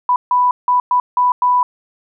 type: tone bursts at uneven times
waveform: sine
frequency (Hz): 990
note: B5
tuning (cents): +4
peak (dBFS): -10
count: 6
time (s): 0.09-0.16 / 0.31-0.51 / 0.68-0.8 / 0.91-1 / 1.17-1.32 / 1.42-1.63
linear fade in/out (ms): 2
effects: none